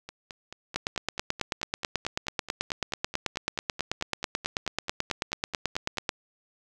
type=two click trains; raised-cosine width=0.2 ms; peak=-9 / -22 dBFS; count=50 / 28; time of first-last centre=0.76-6.092 / 0.09-5.972 s; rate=9.19 / 4.59 Hz; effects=none